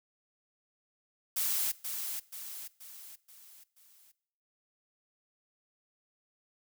blue noise with echo, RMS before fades -31 dBFS, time 1.36-1.72 s, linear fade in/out 10 ms, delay 480 ms, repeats 5, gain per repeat -6 dB, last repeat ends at 4.12 s, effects noise-tail reverb RT60 0.7 s tail -21 dB re dry

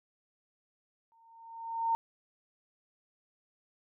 sine tone with exponential growth, 914 Hz, A#5, 34 cents flat, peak -24 dBFS, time 1.12-1.95 s, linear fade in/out 0 ms, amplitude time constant 180 ms, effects none

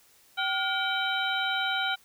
harmonic tone with a mistuned harmonic, 770 Hz, G5, 31 cents flat, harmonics 1 / 2 / 3 / 4 / 5, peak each -32 / -29 / -36 / -33 / -34 dBFS, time 0.37-1.96 s, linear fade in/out 20 ms, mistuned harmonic 2, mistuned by -130 cents, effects white hiss -60 dBFS RMS until 2.04 s

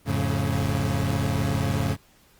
30% pulse chord, F augmented, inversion none, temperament equal with one note detuned, 87.31 / 107.24 / 138.59 Hz, F2 / A2 / C#3, 0 / -44 / 0 cents, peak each -25 / -24 / -24 dBFS, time 0.05-1.97 s, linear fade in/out 50 ms, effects pink hiss -58 dBFS RMS until 2.39 s + Opus 24 kbps

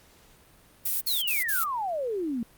violet noise bursts, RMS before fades -27 dBFS, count 4, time 0.85-1.643 s, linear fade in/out 10 ms, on 160 ms, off 51 ms
sine exponential sweep, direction down, 4404 to 221.2 Hz, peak -27 dBFS, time 1.07-2.43 s, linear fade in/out 2 ms
effects pink hiss -57 dBFS RMS until 2.57 s + Opus 48 kbps

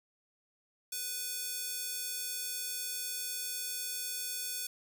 square tone with high-pass filter, 496 Hz, B4, 7 cents sharp, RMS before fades -38 dBFS, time 0.92-4.67 s, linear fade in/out 5 ms, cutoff 6100 Hz, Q 0.53, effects none

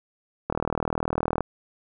click train, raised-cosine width 1 ms, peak -10 dBFS, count 37, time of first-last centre 0.5-1.407 s, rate 39.7 Hz, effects none

